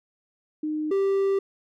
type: tone pair in turn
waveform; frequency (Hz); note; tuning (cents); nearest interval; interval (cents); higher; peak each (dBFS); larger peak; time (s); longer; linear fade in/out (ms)
sine / triangle; 306.4 / 391.7; D#4 / G4; -27 / -1; major third; 426; second; -25 / -18; second; 0.63-0.91 / 0.91-1.39; second; 5
effects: none